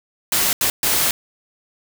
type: noise bursts at uneven times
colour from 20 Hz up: white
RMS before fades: -18 dBFS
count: 3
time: 0.32-0.53 / 0.61-0.7 / 0.83-1.11 s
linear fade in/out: 2 ms
effects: none